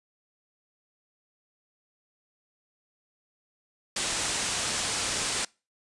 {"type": "low-pass noise", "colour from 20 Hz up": "white", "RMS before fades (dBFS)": -30, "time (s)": [3.96, 5.45], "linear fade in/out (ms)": 5, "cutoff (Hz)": 9300, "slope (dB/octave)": 48, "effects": ["noise-tail reverb RT60 0.3 s tail -25 dB re dry", "resampled to 24000 Hz"]}